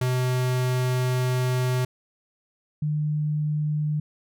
square / sine tone pair in turn, 126.8 / 150.79 Hz, B2 / D3, +46 / +46 cents, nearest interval minor third, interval 300 cents, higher second, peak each -22 dBFS, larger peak neither, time 0.01-1.85 / 2.82-4 s, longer first, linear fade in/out 5 ms, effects none

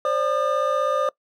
triangle tone cluster, 530 / 586 / 1212 Hz, C5 / D5 / D#6, +22 / -4 / -46 cents, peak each -22 dBFS, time 0.05-1.09 s, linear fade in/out 2 ms, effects noise-tail reverb RT60 0.1 s tail -22 dB re dry

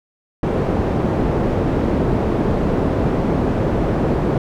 white low-pass noise, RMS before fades -18 dBFS, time 0.43-4.38 s, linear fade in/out 2 ms, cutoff 400 Hz, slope 12 dB/octave, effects none

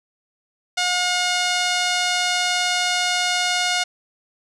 5% pulse tone with low-pass filter, 719 Hz, F#5, 50 cents flat, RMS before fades -21 dBFS, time 0.77-3.84 s, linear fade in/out 10 ms, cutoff 6100 Hz, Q 0.59, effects none

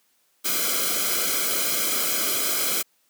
white noise with comb filter, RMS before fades -24 dBFS, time 0.44-2.83 s, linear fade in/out 20 ms, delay 1.1 ms, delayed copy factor -1, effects white hiss -66 dBFS RMS until 3.09 s + high-pass 150 Hz 12 dB/octave

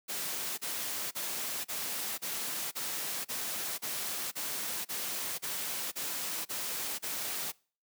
white noise bursts, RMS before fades -36 dBFS, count 14, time 0.08-7.522 s, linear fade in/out 20 ms, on 500 ms, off 34 ms, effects noise-tail reverb RT60 0.4 s tail -24 dB re dry + high-pass 150 Hz 12 dB/octave

